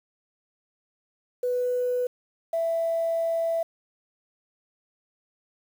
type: tone pair in turn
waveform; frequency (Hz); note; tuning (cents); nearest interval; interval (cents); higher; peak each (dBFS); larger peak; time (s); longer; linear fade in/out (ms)
sine; 495.5 / 663; B4 / E5; +6 / +10; perfect fourth; 504; second; -22; neither; 1.43-2.07 / 2.53-3.63; second; 5
effects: tanh soft clip ceiling -18 dBFS + 8-bit